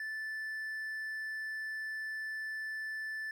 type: tone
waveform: triangle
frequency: 1755 Hz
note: A6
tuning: 5 cents flat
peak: -35 dBFS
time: 0-3.31 s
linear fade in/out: 2 ms
effects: none